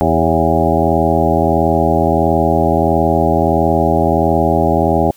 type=harmonic tone with a mistuned harmonic; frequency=81.5 Hz; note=E2; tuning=19 cents flat; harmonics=1 / 2 / 3 / 4 / 5 / 7 / 8 / 9 / 10; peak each=-19 / -19 / -19 / -19 / -19 / -19 / -19 / -19 / -19 dBFS; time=0.01-5.11 s; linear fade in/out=0 ms; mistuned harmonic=7; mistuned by=-48 cents; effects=white hiss -48 dBFS RMS until 5.16 s